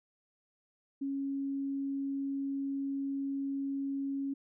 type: tone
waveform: sine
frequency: 275.5 Hz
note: C#4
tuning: 11 cents flat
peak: -32 dBFS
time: 1.01-4.34 s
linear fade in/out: 10 ms
effects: none